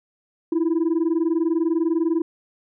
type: tone pair together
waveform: sine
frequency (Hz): 320 / 340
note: D#4 / F4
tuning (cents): +49 / -46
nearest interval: minor second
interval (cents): 105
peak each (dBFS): -19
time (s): 0.52-2.22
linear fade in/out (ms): 5
effects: tanh soft clip ceiling -15 dBFS